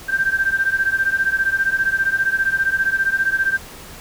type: beating tone pair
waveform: sine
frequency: 1568 / 1583 Hz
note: G6 / G6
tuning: 0 / +17 cents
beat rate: 15 Hz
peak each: -18 / -20 dBFS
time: 0.08-3.58 s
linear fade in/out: 20 ms
effects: pink hiss -38 dBFS RMS until 4 s